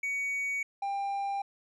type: tone pair in turn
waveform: triangle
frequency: 2250 / 795.5 Hz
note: C#7 / G5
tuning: +25 / +25 cents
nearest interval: octave + tritone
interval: 1800 cents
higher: first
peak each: -28 dBFS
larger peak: neither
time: 0.03-0.63 / 0.82-1.42 s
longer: neither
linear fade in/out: 5 ms
effects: resampled to 24000 Hz